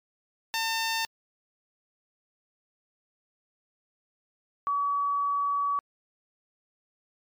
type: tone pair in turn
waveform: 10% pulse / sine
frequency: 900 / 1137.5 Hz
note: A5 / C#6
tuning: +39 / +44 cents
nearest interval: major third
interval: 405 cents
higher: second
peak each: -18 / -24 dBFS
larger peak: first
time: 0.54-1.05 / 4.67-5.79 s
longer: second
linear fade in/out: 0 ms
effects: MP3 96 kbps